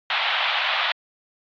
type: band-pass noise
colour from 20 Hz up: white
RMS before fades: -23 dBFS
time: 0.1-0.92 s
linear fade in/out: 2 ms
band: 660 to 3700 Hz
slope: 48 dB/octave
effects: AAC 64 kbps